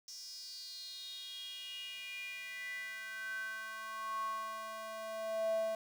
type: tone with high-pass filter sweep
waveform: square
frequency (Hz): 220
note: A3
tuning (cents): 0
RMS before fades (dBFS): -42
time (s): 0.08-5.75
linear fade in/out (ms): 2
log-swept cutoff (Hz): 5600 to 600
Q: 8.3
effects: 11-bit